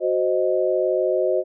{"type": "chord", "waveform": "sine", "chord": "C diminished", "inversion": "second", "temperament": "equal", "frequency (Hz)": [370, 523.3, 622.3], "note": ["Gb4", "C5", "Eb5"], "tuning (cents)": [0, 0, 0], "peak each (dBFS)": -22, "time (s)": [0, 1.44], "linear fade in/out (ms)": 50, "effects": []}